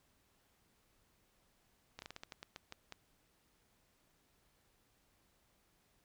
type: slowing click train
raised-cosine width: 0.2 ms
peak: -29 dBFS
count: 11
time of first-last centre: 1.99-2.923 s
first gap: 31 ms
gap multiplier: 1.23
effects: pink hiss -74 dBFS RMS until 6.04 s